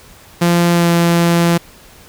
sawtooth tone with pitch glide, 172.3 to 170.42 Hz, F3 to F3, -23 to -42 cents, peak -6 dBFS, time 0.41-1.58 s, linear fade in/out 10 ms, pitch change -19 cents, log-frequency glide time 0.72-0.89 s, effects pink hiss -42 dBFS RMS until 2.08 s

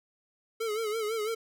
square tone with vibrato, 437.1 Hz, A4, 11 cents flat, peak -30 dBFS, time 0.6-1.35 s, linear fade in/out 10 ms, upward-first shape sine, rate 6 Hz, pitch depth 83 cents each way, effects none

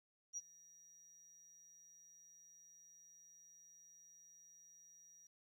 sine tone with ADSR envelope, 5760 Hz, F#8, 47 cents flat, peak -39 dBFS, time 0.33-5.27 s, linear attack 43 ms, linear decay 32 ms, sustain -22 dB, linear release 3 ms, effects tanh soft clip ceiling -37 dBFS + 13-bit

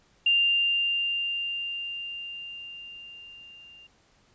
sine tone with level ramp, 2792 Hz, F7, 1 cent flat, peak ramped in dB -18 to -48 dBFS, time 0.26-3.87 s, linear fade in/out 5 ms, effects pink hiss -63 dBFS RMS until 4.34 s + resampled to 16000 Hz

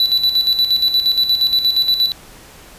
triangle tone with tremolo, 3965 Hz, B7, 6 cents sharp, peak -9 dBFS, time 0-2.12 s, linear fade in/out 2 ms, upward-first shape square, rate 8.5 Hz, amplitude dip 60%, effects pink hiss -41 dBFS RMS until 2.78 s + resampled to 32000 Hz

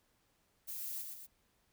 violet noise with echo, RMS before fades -43 dBFS, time 0.67-1.03 s, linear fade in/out 20 ms, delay 120 ms, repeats 2, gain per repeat -4 dB, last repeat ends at 1.27 s, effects pink hiss -75 dBFS RMS until 1.72 s

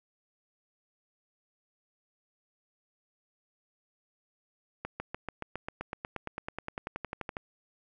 accelerating click train, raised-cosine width 0.5 ms, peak -20 dBFS, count 24, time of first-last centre 4.85-7.368 s, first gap 150 ms, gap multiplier 0.97, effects none

